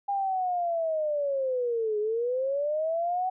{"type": "linear two-way sweep", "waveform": "sine", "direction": "down then up", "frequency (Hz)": [809, 415.3, 753], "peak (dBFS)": -25, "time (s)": [0.08, 3.3], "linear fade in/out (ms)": 10, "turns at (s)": 1.99, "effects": []}